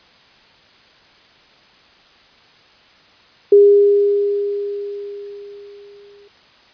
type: tone with exponential decay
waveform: sine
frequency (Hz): 405.9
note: G#4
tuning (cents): -40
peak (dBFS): -4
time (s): 3.52-6.28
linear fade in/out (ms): 5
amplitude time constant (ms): 600
effects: white hiss -49 dBFS RMS until 6.73 s + resampled to 11025 Hz